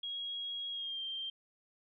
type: tone with pitch glide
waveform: sine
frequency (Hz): 3298 to 3164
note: G#7 to G7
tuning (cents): -13 to +15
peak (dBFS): -37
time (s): 0.03-1.3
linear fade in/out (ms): 5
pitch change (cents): -72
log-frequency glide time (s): 0.71-1.02
effects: none